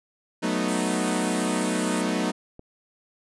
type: chord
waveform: sawtooth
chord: B dominant seventh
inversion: second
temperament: equal with one note detuned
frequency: 185 / 220 / 246.9 / 309.2 Hz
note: F#3 / A3 / B3 / D#4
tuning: 0 / 0 / 0 / -11 cents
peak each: -25 dBFS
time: 0.42-2.32 s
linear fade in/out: 20 ms
type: band-pass noise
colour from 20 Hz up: pink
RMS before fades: -39 dBFS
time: 0.68-2.02 s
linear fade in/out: 10 ms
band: 7500 to 9800 Hz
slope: 48 dB/octave
type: click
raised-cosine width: 2 ms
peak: -29 dBFS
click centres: 2.594 s
effects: resampled to 24000 Hz